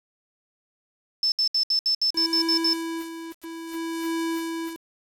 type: tone bursts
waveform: sine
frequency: 5274 Hz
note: E8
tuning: in tune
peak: -19 dBFS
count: 10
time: 1.23-2.733 s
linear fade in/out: 2 ms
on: 90 ms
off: 67 ms
type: tone with tremolo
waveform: square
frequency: 329.6 Hz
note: E4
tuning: in tune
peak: -25 dBFS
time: 2.13-4.78 s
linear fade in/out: 50 ms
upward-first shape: triangle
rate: 0.6 Hz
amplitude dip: 90%
effects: resampled to 32000 Hz + 7-bit